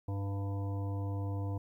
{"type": "harmonic tone", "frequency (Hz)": 99.1, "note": "G2", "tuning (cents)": 19, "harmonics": [1, 3, 5, 7, 9, 10], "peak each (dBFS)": [-33, -43, -47, -50, -52, -53], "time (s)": [0.08, 1.58], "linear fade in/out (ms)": 5, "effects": ["12-bit"]}